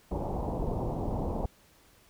pink low-pass noise, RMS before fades -32 dBFS, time 0.11-1.46 s, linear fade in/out 5 ms, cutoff 940 Hz, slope 48 dB/octave, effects pink hiss -61 dBFS RMS until 2.09 s

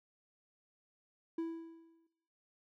triangle tone with exponential decay, 329.6 Hz, E4, in tune, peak -31 dBFS, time 1.38-2.07 s, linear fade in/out 5 ms, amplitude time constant 150 ms, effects noise-tail reverb RT60 1.0 s tail -23 dB re dry

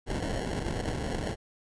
pink noise with sample-and-hold, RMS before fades -32 dBFS, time 0.06-1.36 s, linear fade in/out 50 ms, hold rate 1225 Hz, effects resampled to 22050 Hz

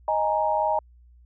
sine chord, D# suspended fourth, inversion none, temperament just, 622.3 / 829.7 / 933.4 Hz, D#5 / G#5 / A#5, 0 / -2 / +2 cents, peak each -25 dBFS, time 0.08-0.79 s, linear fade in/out 2 ms, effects added 60 Hz sine -50 dBFS peak until 1.25 s

